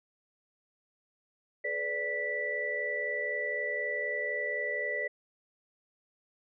sine tone cluster, 428.7 / 500 / 584 / 1967 Hz, A4 / B4 / D5 / B6, -45 / +21 / -10 / -7 cents, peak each -40 / -40 / -37 / -32 dBFS, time 1.64-5.08 s, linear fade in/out 10 ms, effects none

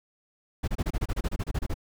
brown noise bursts, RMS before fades -27 dBFS, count 15, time 0.63-1.742 s, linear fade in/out 10 ms, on 48 ms, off 28 ms, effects none

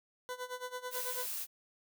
20% pulse tone with tremolo, 500 Hz, B4, 21 cents sharp, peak -32 dBFS, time 0.29-1.26 s, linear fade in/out 0 ms, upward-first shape sine, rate 9.1 Hz, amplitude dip 85%
blue noise, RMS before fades -39 dBFS, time 0.9-1.47 s, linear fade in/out 50 ms
effects none

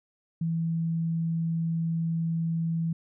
sine tone, 164.81 Hz, E3, in tune, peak -25 dBFS, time 0.41-2.93 s, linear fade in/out 5 ms, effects none

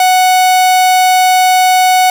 45% pulse tone, 740 Hz, F#5, in tune, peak -6 dBFS, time 0-2.1 s, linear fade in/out 2 ms, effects none

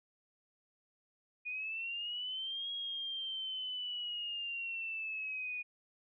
sine linear two-way sweep, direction up then down, 2455 to 3300 to 2455 Hz, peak -37 dBFS, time 1.45-5.63 s, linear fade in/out 20 ms, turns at 2.71 s, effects none

